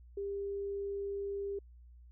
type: tone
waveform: sine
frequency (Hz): 399.2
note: G4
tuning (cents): +32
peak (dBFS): -35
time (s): 0.17-1.59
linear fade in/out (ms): 5
effects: added 60 Hz sine -53 dBFS peak until 2.11 s